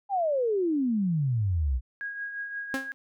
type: exponential sweep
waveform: sine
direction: down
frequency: 826 to 58.27 Hz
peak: -23 dBFS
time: 0.09-1.81 s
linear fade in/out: 50 ms
type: tone with tremolo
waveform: sine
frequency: 1642 Hz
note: G#6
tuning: 20 cents flat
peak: -30 dBFS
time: 2.01-2.92 s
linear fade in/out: 0 ms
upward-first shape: triangle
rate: 5.7 Hz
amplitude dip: 55%
type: tone with exponential decay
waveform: sawtooth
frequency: 266.7 Hz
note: C4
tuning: 33 cents sharp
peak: -22 dBFS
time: 2.74-2.94 s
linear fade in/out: 0 ms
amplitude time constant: 43 ms
effects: none